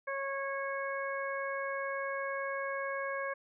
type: harmonic tone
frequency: 549 Hz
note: C#5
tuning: 17 cents flat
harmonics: 1 / 2 / 3 / 4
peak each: -37 / -39 / -39 / -44 dBFS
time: 0.07-3.34 s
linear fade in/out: 10 ms
effects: none